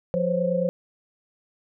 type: tone cluster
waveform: sine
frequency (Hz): 177.7 / 515 / 544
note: F3 / C5 / C#5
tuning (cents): +30 / -28 / -33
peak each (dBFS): -26 / -24 / -26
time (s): 0.14-0.69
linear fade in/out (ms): 0
effects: none